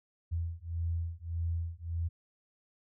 sine beating tone pair, 83.1 / 84.8 Hz, E2 / E2, +15 / +50 cents, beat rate 1.7 Hz, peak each -35 / -35 dBFS, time 0.31-2.09 s, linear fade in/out 20 ms, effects none

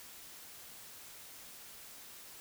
silence, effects white hiss -52 dBFS RMS until 2.4 s

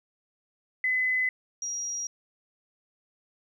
sine tone pair in turn, 2020 / 5713 Hz, B6 / F8, +39 / +38 cents, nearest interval octave + tritone, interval 1799 cents, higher second, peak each -23 / -30 dBFS, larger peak first, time 0.84-1.29 / 1.62-2.07 s, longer neither, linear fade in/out 2 ms, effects 10-bit

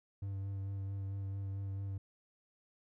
triangle tone with vibrato, 98 Hz, G2, in tune, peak -35 dBFS, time 0.22-1.98 s, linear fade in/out 5 ms, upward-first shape sine, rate 4.5 Hz, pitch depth 17 cents each way, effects none

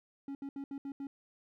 triangle tone bursts at uneven times, 277.2 Hz, C#4, in tune, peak -36 dBFS, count 6, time 0.28-0.35 / 0.42-0.49 / 0.56-0.64 / 0.71-0.78 / 0.85-0.92 / 1-1.07 s, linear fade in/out 2 ms, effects none

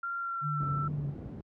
sine tone with pitch glide, 1382 to 1334.2 Hz, F6 to E6, -19 to +20 cents, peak -32 dBFS, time 0.03-0.88 s, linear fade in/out 5 ms, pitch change -61 cents, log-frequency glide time 0.19-0.64 s
sine tone with vibrato, 144.7 Hz, D3, 25 cents flat, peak -31 dBFS, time 0.41-1.14 s, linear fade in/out 50 ms, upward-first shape sine, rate 2.5 Hz, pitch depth 52 cents each way
white low-pass noise, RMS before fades -41 dBFS, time 0.6-1.41 s, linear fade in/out 2 ms, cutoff 200 Hz, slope 12 dB/octave
effects high-pass 60 Hz 12 dB/octave

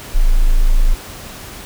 sine tone, 27.5 Hz, A0, in tune, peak -7 dBFS, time 0.14-0.95 s, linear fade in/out 20 ms, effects pink hiss -33 dBFS RMS until 1.65 s

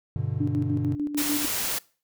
triangle chord, G major, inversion none, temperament equal with one note detuned, 99.37 / 123.47 / 146.83 Hz, G2 / B2 / D3, +24 / 0 / 0 cents, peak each -28 / -27 / -29 dBFS, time 0.16-0.95 s, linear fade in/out 0 ms
sine tone with tremolo, 293.2 Hz, D4, 3 cents flat, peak -23 dBFS, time 0.4-1.46 s, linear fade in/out 10 ms, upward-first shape square, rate 6.7 Hz, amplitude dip 55%
white noise, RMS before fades -28 dBFS, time 1.17-1.79 s, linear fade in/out 10 ms
effects noise-tail reverb RT60 0.4 s tail -23 dB re dry

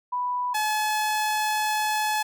sine / sawtooth tone pair in turn, 987.8 / 855.2 Hz, B5 / A5, 0 / -49 cents, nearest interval major second, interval 249 cents, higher first, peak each -24 / -19 dBFS, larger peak second, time 0.12-0.54 / 0.54-2.23 s, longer second, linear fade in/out 10 ms, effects none

